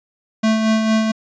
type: tone with tremolo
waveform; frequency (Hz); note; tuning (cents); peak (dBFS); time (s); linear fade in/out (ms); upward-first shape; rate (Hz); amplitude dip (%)
square; 220; A3; 0; -13; 0.43-1.12; 10; sine; 4.4; 40
effects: resampled to 16000 Hz